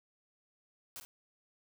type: noise with echo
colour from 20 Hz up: white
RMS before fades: -45 dBFS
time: 0.96-1 s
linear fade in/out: 0 ms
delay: 50 ms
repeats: 1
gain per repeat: -9 dB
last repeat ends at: 1.05 s
effects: none